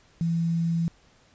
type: tone with quantisation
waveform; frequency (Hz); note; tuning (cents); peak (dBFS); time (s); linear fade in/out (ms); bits
sine; 167.1; E3; +24; -22; 0.21-0.88; 0; 8
effects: pink hiss -59 dBFS RMS until 1.34 s + resampled to 16000 Hz